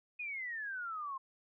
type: exponential sweep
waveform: sine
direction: down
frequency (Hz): 2510 to 1047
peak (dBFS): -38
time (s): 0.19-1.18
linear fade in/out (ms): 10
effects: none